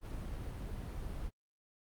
brown noise, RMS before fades -41 dBFS, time 0.01-1.31 s, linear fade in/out 50 ms, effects Opus 32 kbps

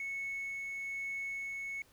triangle tone with tremolo, 2205 Hz, C#7, 10 cents flat, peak -33 dBFS, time 0-1.82 s, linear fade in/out 2 ms, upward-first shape sine, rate 1.1 Hz, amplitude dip 25%, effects tanh soft clip ceiling -32 dBFS + pink hiss -65 dBFS RMS until 1.92 s

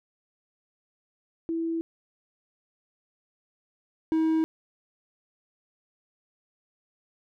sine / triangle tone pair in turn, 329.6 / 319.8 Hz, E4 / D#4, 0 / +48 cents, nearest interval minor second, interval 52 cents, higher first, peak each -26 / -19 dBFS, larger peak second, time 1.49-1.81 / 4.12-4.44 s, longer neither, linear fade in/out 0 ms, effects none

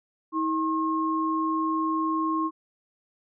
sine tone pair together, 319.6 / 1075 Hz, D#4 / C6, +47 / +47 cents, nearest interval octave + major sixth, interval 2100 cents, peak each -26 dBFS, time 0.32-2.51 s, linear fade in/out 50 ms, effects none

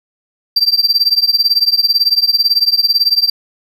triangle tone with tremolo, 4699 Hz, D8, in tune, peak -4 dBFS, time 0.56-3.3 s, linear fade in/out 5 ms, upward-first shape triangle, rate 18 Hz, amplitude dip 100%, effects none

